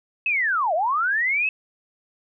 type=linear two-way sweep; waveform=sine; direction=down then up; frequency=2637 to 597 to 2637 Hz; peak=-19 dBFS; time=0.26-1.49 s; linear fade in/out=2 ms; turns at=0.74 s; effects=none